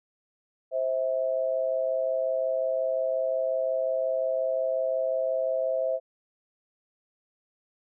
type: tone pair together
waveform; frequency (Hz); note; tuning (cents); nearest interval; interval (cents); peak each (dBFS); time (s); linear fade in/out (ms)
sine; 524 / 649.6; C5 / E5; +2 / -26; major third; 372; -27; 0.71-6; 50
effects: none